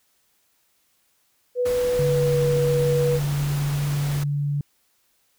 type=tone with pitch glide; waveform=sine; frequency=493.9 to 484.6 Hz; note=B4 to B4; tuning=0 to -33 cents; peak=-19 dBFS; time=1.55-3.2 s; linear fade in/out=50 ms; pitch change=-33 cents; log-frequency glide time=1.94-2.38 s
type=noise; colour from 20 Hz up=pink; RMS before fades=-34 dBFS; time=1.65-4.24 s; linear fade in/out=10 ms
type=tone; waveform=sine; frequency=144 Hz; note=D3; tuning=34 cents flat; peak=-21 dBFS; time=1.99-4.61 s; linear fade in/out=2 ms
effects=white hiss -66 dBFS RMS until 5.38 s